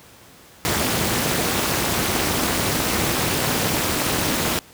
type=noise with amplitude modulation; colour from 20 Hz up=pink; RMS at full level=-17 dBFS; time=0.65-4.59 s; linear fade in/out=0 ms; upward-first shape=sine; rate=280 Hz; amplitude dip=90%; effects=pink hiss -47 dBFS RMS until 4.73 s + high-pass 80 Hz 12 dB/octave